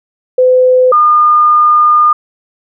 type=tone pair in turn; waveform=sine; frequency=508 / 1214.2 Hz; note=B4 / D#6; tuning=+49 / -43 cents; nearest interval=octave + minor third; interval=1508 cents; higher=second; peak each=-4 dBFS; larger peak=neither; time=0.38-0.92 / 0.92-2.13 s; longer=second; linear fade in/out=5 ms; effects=none